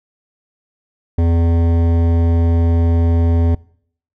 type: tone with hard clipping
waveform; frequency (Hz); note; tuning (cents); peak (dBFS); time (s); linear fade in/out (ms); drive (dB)
triangle; 84; E2; +33; -13; 1.18-3.55; 5; 18
effects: noise-tail reverb RT60 0.6 s tail -23 dB re dry